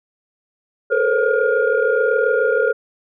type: tone cluster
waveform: sine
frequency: 430.1 / 457.1 / 495.9 / 537 / 1419 Hz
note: A4 / A#4 / B4 / C5 / F6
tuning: -39 / -34 / +7 / +45 / +27 cents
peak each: -20 dBFS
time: 0.9-2.73 s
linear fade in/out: 20 ms
effects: tanh soft clip ceiling -5 dBFS